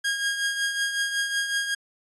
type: tone with tremolo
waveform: sawtooth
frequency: 1629 Hz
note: G#6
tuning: 34 cents flat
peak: -18 dBFS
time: 0.04-1.75 s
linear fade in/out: 10 ms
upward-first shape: triangle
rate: 5.4 Hz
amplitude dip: 60%
effects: resampled to 24000 Hz